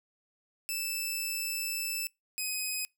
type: tone pair in turn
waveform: 10% pulse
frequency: 2637 / 2517 Hz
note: E7 / D#7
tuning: 0 / +19 cents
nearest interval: minor second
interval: 81 cents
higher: first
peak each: -23 dBFS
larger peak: neither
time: 0.69-2.07 / 2.38-2.85 s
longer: first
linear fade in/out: 0 ms
effects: noise-tail reverb RT60 0.2 s tail -25 dB re dry